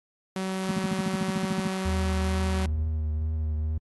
sawtooth tone, 189.2 Hz, F#3, 39 cents sharp, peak -24 dBFS, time 0.36-2.66 s, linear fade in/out 2 ms
sine tone bursts, 192.5 Hz, G3, 31 cents flat, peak -19 dBFS, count 14, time 0.69-1.674 s, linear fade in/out 5 ms, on 22 ms, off 52 ms
triangle tone with vibrato, 77.78 Hz, D#2, in tune, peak -23 dBFS, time 1.85-3.78 s, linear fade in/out 5 ms, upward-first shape triangle, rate 2.2 Hz, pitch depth 32 cents each way
effects AAC 32 kbps

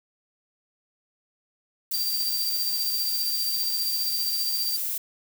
violet noise, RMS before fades -29 dBFS, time 1.91-4.98 s, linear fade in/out 5 ms
sine tone with tremolo, 4700 Hz, D8, 1 cent sharp, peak -24 dBFS, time 1.93-4.77 s, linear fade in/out 10 ms, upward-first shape triangle, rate 15 Hz, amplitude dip 60%
effects none

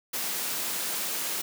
white high-pass noise, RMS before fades -31 dBFS, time 0.13-1.42 s, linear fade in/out 10 ms, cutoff 150 Hz, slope 24 dB/octave, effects none

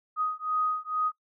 sine beating tone pair, 1249 / 1251.2 Hz, D#6 / D#6, +6 / +9 cents, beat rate 2.2 Hz, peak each -29 dBFS, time 0.16-1.12 s, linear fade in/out 50 ms, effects noise-tail reverb RT60 0.1 s tail -23 dB re dry

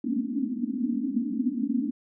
pink band-pass noise, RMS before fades -28 dBFS, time 0.04-1.91 s, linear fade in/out 5 ms, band 220 to 290 Hz, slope 96 dB/octave, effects none

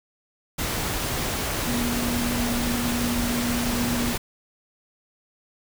sine tone in noise, 240 Hz, B3, 49 cents flat, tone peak -25 dBFS, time 1.67-4.13 s, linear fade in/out 10 ms, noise pink, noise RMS -27 dBFS, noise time 0.58-4.18 s, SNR -1 dB, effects none

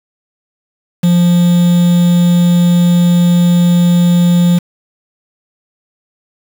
triangle tone with quantisation, 174.61 Hz, F3, in tune, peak -4 dBFS, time 1.03-4.59 s, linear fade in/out 10 ms, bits 4, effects none

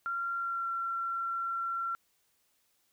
sine tone with pitch glide, 1379 to 1361.6 Hz, F6 to F6, -22 to -44 cents, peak -31 dBFS, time 0.06-1.95 s, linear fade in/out 0 ms, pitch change -22 cents, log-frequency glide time 0.36-0.7 s, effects white hiss -73 dBFS RMS until 2.92 s

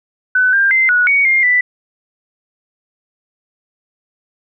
sine tone with pitch steps, 1505 / 1593 / 2076 / 1464 / 2240 / 2119 / 1981 Hz, F#6 / G6 / C7 / F#6 / C#7 / C7 / B6, +29 / +27 / -14 / -19 / +18 / +21 / +5 cents, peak -9 dBFS, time 0.35-1.61 s, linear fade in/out 5 ms, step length 180 ms, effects none

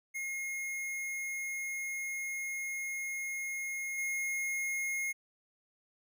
square tone with level steps, 2150 Hz, C7, 47 cents sharp, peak -36 / -33 dBFS, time 0.14-5.13 s, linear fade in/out 20 ms, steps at 3.98 s, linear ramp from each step 2 ms, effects none

